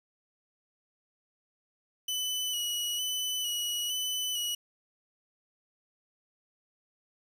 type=tone with vibrato; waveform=sawtooth; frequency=2960 Hz; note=F#7; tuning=in tune; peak=-27 dBFS; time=2.08-4.55 s; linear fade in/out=5 ms; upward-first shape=square; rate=1.1 Hz; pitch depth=25 cents each way; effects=9-bit